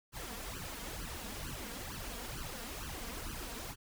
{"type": "noise with flanger", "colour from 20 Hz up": "pink", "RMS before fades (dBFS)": -43, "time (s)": [0.12, 3.76], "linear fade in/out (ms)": 50, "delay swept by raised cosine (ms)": [0.66, 4.36], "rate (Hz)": 2.2, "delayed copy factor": 0.9, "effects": []}